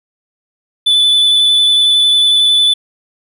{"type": "tone with vibrato", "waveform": "triangle", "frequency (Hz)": 3488, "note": "A7", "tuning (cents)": -16, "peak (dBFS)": -6, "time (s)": [0.86, 2.74], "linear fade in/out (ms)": 10, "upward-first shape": "square", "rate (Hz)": 11, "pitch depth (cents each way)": 9, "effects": []}